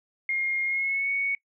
sine tone with pitch glide, 2133 to 2225 Hz, C7 to C#7, +33 to +6 cents, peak -24 dBFS, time 0.29-1.35 s, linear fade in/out 2 ms, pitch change +73 cents, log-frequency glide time 0.65-1.1 s, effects noise-tail reverb RT60 0.1 s tail -22 dB re dry

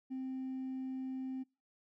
triangle tone with hard clipping, 261.5 Hz, C4, 1 cent flat, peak -37 dBFS, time 0.1-1.44 s, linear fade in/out 20 ms, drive 2 dB, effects noise-tail reverb RT60 0.3 s tail -25 dB re dry

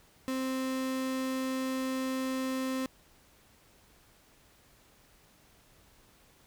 35% pulse tone, 261.6 Hz, C4, in tune, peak -29 dBFS, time 0.28-2.86 s, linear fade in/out 0 ms, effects pink hiss -62 dBFS RMS until 6.46 s

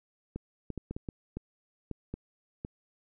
clicks, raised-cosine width 3 ms, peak -23 dBFS, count 10, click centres 0.36 / 0.703 / 0.777 / 0.91 / 0.965 / 1.088 / 1.37 / 1.913 / 2.14 / 2.649 s, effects none

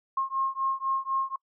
sine beating tone pair, 1071 / 1075 Hz, C6 / C6, +40 / +47 cents, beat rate 4 Hz, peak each -29 / -29 dBFS, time 0.17-1.36 s, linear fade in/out 5 ms, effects noise-tail reverb RT60 0.1 s tail -26 dB re dry

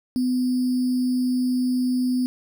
sine tone with sample-and-hold, 251.8 Hz, B3, 34 cents sharp, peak -19 dBFS, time 0.16-2.26 s, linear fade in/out 0 ms, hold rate 4900 Hz, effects none

